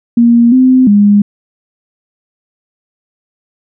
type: tone with pitch steps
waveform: sine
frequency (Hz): 235.5 / 257.3 / 204.7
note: A#3 / C4 / G#3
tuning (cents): +18 / -29 / -25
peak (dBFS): -3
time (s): 0.17-1.22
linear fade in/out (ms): 5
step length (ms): 350
effects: none